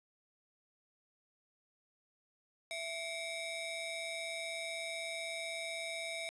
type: ring-modulated tone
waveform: 25% pulse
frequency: 1484 Hz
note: F#6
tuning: 5 cents sharp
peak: -32 dBFS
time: 2.71-6.29 s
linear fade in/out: 0 ms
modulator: 820 Hz
effects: resampled to 24000 Hz + 10-bit